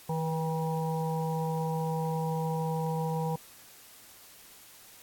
harmonic tone with a mistuned harmonic, 160 Hz, D#3, 49 cents sharp, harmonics 1 / 3 / 5 / 6, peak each -30 / -35 / -37 / -38 dBFS, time 0.09-3.36 s, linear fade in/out 5 ms, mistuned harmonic 3, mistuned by +20 cents, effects white hiss -53 dBFS RMS until 5.02 s + AAC 64 kbps

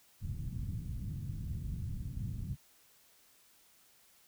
white low-pass noise, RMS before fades -39 dBFS, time 0.2-2.57 s, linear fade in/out 50 ms, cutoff 150 Hz, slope 24 dB/octave, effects white hiss -65 dBFS RMS until 4.27 s

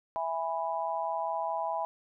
sine chord, E major, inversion none, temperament just, 659.3 / 824.1 / 988.9 Hz, E5 / G#5 / B5, 0 / -14 / +2 cents, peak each -34 dBFS, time 0.16-1.85 s, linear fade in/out 0 ms, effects none

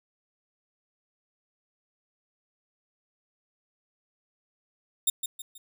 5% pulse tone with echo, 3671 Hz, A#7, 27 cents flat, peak -13 dBFS, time 5.07-5.1 s, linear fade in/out 5 ms, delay 160 ms, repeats 3, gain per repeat -8 dB, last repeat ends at 5.58 s, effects none

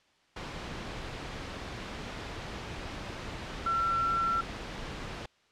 sine tone in noise, 1352 Hz, E6, 43 cents sharp, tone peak -26 dBFS, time 3.66-4.41 s, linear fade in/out 5 ms, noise pink, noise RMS -39 dBFS, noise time 0.36-5.26 s, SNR +10 dB, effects white hiss -66 dBFS RMS until 5.51 s + low-pass 4000 Hz 12 dB/octave

